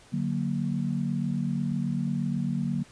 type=chord; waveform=sine; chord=D augmented; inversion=none; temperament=equal; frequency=146.83 / 185 / 233.1 Hz; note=D3 / F#3 / A#3; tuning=0 / 0 / 0 cents; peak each=-30 dBFS; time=0.12-2.84 s; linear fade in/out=20 ms; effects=pink hiss -54 dBFS RMS until 2.91 s + resampled to 22050 Hz